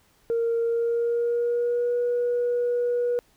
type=tone with pitch glide; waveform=sine; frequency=463.2 to 484 Hz; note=A#4 to B4; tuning=-11 to -35 cents; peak=-20 dBFS; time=0.3-3.19 s; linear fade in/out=0 ms; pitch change=+76 cents; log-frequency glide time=0.62-1.95 s; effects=tanh soft clip ceiling -18 dBFS + pink hiss -62 dBFS RMS until 3.36 s